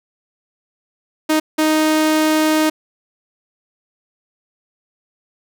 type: tone bursts at uneven times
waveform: sawtooth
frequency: 311.1 Hz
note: D#4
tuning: in tune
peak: -9 dBFS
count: 2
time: 1.29-1.4 / 1.58-2.7 s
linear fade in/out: 10 ms
effects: none